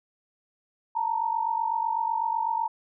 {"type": "tone pair together", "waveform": "sine", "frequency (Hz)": [890, 938], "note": ["A5", "A#5"], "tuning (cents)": [20, 11], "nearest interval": "minor second", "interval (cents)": 91, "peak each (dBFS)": [-27, -27], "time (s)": [0.95, 2.68], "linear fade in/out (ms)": 10, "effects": []}